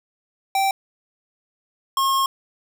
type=tone pair in turn; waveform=square; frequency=779 / 1079.1 Hz; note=G5 / C#6; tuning=-11 / -47 cents; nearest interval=tritone; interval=564 cents; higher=second; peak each=-18 dBFS; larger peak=neither; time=0.55-0.71 / 1.97-2.26 s; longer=second; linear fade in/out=2 ms; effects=none